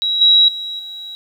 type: tone with level steps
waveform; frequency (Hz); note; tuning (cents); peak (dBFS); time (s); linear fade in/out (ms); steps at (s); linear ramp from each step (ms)
sine; 3869; B7; -36; -15 / -7 / -23 / -28; 0.02-1.15; 0; 0.21 / 0.48 / 0.79; 5
effects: 8-bit